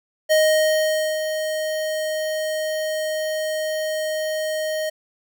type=tone with ADSR envelope; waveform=square; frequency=623 Hz; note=D#5; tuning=2 cents sharp; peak=-14 dBFS; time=0.29-4.9 s; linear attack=27 ms; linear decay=870 ms; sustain=-9 dB; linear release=11 ms; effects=none